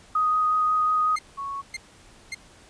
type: tone with vibrato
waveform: sine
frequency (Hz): 1248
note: D#6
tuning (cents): +5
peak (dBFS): -19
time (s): 0.15-1.16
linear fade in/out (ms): 5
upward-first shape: sine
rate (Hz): 5.5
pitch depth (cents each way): 8
type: tone bursts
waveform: sawtooth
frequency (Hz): 2108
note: C7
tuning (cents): +12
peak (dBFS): -26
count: 3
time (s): 1.16-2.347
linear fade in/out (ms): 5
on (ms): 29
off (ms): 550
type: tone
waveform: sine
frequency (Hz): 1108.7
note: C#6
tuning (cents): 0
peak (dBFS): -29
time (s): 1.37-1.62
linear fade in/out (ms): 20
effects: pink hiss -52 dBFS RMS until 2.69 s + resampled to 22050 Hz